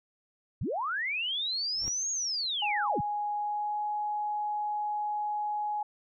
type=linear two-way sweep; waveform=sine; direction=up then down; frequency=62.5 to 6690 to 62.5 Hz; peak=-29 dBFS; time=0.61-3.01 s; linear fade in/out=5 ms; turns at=2.11 s
type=noise with exponential growth; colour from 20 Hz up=brown; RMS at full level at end=-39 dBFS; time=1.69-1.88 s; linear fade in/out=0 ms; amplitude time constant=41 ms
type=tone with pitch glide; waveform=sine; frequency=830.6 to 837.8 Hz; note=G#5 to G#5; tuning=0 to +15 cents; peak=-29 dBFS; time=2.62-5.83 s; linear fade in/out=5 ms; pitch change=+15 cents; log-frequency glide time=3.34-3.79 s
effects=none